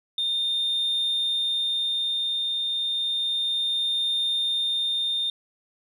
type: tone with tremolo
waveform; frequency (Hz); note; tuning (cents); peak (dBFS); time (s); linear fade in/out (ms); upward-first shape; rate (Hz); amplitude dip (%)
sine; 3632; A#7; -46; -20; 0.18-5.3; 2; triangle; 0.31; 30
effects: tanh soft clip ceiling -20 dBFS